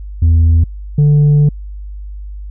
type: tone pair in turn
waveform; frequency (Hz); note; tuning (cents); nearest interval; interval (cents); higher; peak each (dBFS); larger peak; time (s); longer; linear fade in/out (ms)
sine; 82 / 146.95; E2 / D3; -9 / +1; minor seventh; 1010; second; -3; neither; 0.22-0.64 / 0.98-1.49; second; 5
effects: tanh soft clip ceiling -5 dBFS + added 50 Hz sine -24 dBFS peak until 2.5 s